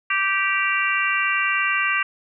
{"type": "harmonic tone with a mistuned harmonic", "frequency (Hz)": 390.2, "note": "G4", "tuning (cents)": -8, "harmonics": [3, 4, 5, 6, 7], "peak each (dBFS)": [-25, -25, -25, -25, -25], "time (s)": [0.1, 2.03], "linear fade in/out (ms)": 5, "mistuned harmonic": 7, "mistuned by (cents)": 17, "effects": []}